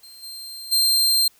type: tone with level steps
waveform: sawtooth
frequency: 4166 Hz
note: C8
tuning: 8 cents flat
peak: -39 / -31 / -13 dBFS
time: 0.03-1.28 s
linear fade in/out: 5 ms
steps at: 0.22 / 0.71 s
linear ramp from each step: 20 ms
effects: white hiss -57 dBFS RMS until 1.39 s